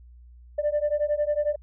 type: beating tone pair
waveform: sine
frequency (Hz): 587.3 / 598.3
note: D5 / D5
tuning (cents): 0 / +32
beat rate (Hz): 11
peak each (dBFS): -24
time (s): 0.58-1.56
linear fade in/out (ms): 10
effects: tanh soft clip ceiling -17 dBFS + added 60 Hz sine -46 dBFS peak until 1.62 s